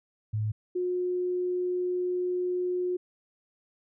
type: tone pair in turn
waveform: sine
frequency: 107.4 / 360.6 Hz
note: A2 / F#4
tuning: -41 / -45 cents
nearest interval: octave + major sixth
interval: 2096 cents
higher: second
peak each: -26 dBFS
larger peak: neither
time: 0.33-0.52 / 0.75-2.97 s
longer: second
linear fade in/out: 10 ms
effects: none